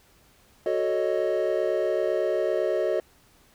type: chord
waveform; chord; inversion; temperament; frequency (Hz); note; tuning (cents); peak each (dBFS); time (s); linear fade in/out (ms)
triangle; D# half-diminished seventh; first; equal; 370 / 440 / 554.4 / 622.3; F#4 / A4 / C#5 / D#5; 0 / 0 / 0 / 0; -26 / -27 / -27 / -25; 0.66-3; 2
effects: pink hiss -59 dBFS RMS until 3.54 s